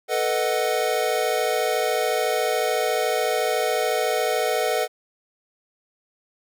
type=chord; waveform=square; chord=B dominant seventh; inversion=third; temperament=equal; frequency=440 / 493.9 / 622.3 / 740 Hz; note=A4 / B4 / D#5 / F#5; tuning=0 / 0 / 0 / 0 cents; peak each=-27 dBFS; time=0.08-4.88 s; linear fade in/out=50 ms; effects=none

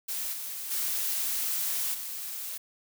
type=noise with level steps; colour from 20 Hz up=blue; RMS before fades=-33 / -37 / -30 / -37 dBFS; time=0.08-2.58 s; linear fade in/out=10 ms; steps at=0.32 / 0.7 / 1.93 s; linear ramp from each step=20 ms; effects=none

